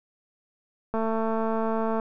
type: click train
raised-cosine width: 1 ms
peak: -15 dBFS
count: 237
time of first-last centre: 0.94-1.998 s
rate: 223 Hz
effects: none